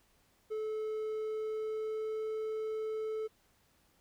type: tone with pitch glide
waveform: triangle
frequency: 433.5 to 436.5 Hz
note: A4 to A4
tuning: -26 to -14 cents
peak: -32 dBFS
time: 0.5-3.28 s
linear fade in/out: 20 ms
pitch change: +12 cents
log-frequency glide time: 0.99-2.26 s
effects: pink hiss -70 dBFS RMS until 4 s